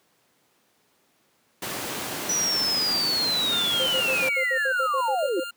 pink noise, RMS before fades -30 dBFS, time 1.62-4.29 s, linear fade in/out 5 ms
sine linear sweep, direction down, 5920 to 311.1 Hz, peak -22 dBFS, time 2.29-5.4 s, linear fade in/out 5 ms
25% pulse tone with tremolo, 1400 Hz, F6, 4 cents sharp, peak -29 dBFS, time 3.52-5.51 s, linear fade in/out 5 ms, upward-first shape square, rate 4.8 Hz, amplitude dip 30%
sine tone bursts, 523.3 Hz, C5, in tune, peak -26 dBFS, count 12, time 3.79-5.44 s, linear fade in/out 10 ms, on 77 ms, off 66 ms
effects pink hiss -65 dBFS RMS until 5.56 s + high-pass 200 Hz 12 dB/octave

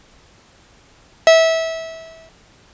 45% pulse tone with exponential decay, 651 Hz, E5, 22 cents flat, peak -5 dBFS, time 1.27-2.29 s, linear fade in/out 1 ms, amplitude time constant 220 ms, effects pink hiss -50 dBFS RMS until 2.73 s + resampled to 16000 Hz

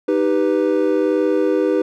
triangle chord, Eb augmented, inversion none, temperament equal, 311.1 / 392 / 493.9 Hz, Eb4 / G4 / B4, 0 / 0 / 0 cents, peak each -17 dBFS, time 0.08-1.82 s, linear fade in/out 5 ms, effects none

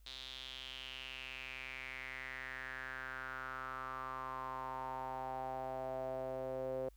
sawtooth tone with band-pass filter sweep, 130.81 Hz, C3, in tune, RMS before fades -44 dBFS, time 0.06-6.89 s, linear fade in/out 5 ms, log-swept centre 3800 to 510 Hz, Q 5.5, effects added 50 Hz sine -59 dBFS peak until 6.96 s + white hiss -75 dBFS RMS until 6.96 s

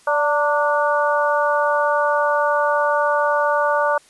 harmonic tone with a mistuned harmonic, 292.1 Hz, D4, 9 cents flat, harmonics 2 / 3 / 4 / 5, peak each -19 / -21 / -22 / -23 dBFS, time 0.07-3.98 s, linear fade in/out 5 ms, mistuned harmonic 3, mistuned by +48 cents, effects white hiss -52 dBFS RMS until 4.09 s + resampled to 24000 Hz

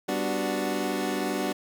25% pulse chord, G major seventh, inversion none, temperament equal with one note detuned, 196 / 248.4 / 293.7 / 370 Hz, G3 / B3 / D4 / F#4, 0 / +10 / 0 / 0 cents, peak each -29 / -30 / -27 / -28 dBFS, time 0.08-1.53 s, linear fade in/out 10 ms, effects none

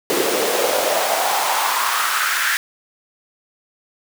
pink noise with high-pass filter sweep, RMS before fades -19 dBFS, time 0.1-2.57 s, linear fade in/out 0 ms, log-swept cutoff 350 to 1700 Hz, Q 3.7, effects none

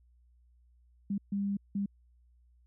sine tone bursts at uneven times, 200 Hz, G3, 35 cents sharp, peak -29 dBFS, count 3, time 1.1-1.18 / 1.32-1.57 / 1.75-1.86 s, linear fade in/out 5 ms, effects added 60 Hz sine -61 dBFS peak until 2.66 s

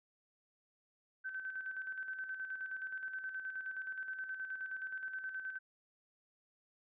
sine tone with tremolo, 1536 Hz, G6, 36 cents flat, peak -38 dBFS, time 1.24-5.59 s, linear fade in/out 20 ms, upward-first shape square, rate 9.5 Hz, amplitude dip 50%, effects resampled to 8000 Hz

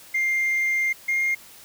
sine tone pair in turn, 2106 / 2124 Hz, C7 / C7, +11 / +25 cents, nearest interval unison, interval 14 cents, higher second, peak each -18 dBFS, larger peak neither, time 0.14-0.93 / 1.08-1.35 s, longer first, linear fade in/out 10 ms, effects tanh soft clip ceiling -18 dBFS + white hiss -47 dBFS RMS until 1.64 s

